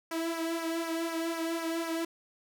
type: tone with flanger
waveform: sawtooth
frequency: 330 Hz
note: E4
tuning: 2 cents sharp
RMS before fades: -33 dBFS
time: 0.11-2.05 s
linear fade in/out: 5 ms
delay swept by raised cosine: 0.25 to 2.25 ms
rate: 4 Hz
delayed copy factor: -0.75
effects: none